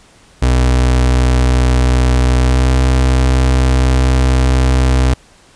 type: tone with pitch glide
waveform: 35% pulse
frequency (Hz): 62.7 to 64.17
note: B1 to C2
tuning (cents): +27 to -33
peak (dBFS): -7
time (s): 0.42-5.14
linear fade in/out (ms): 5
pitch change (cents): +40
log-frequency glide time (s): 2.35-2.71
effects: pink hiss -46 dBFS RMS until 5.55 s + resampled to 22050 Hz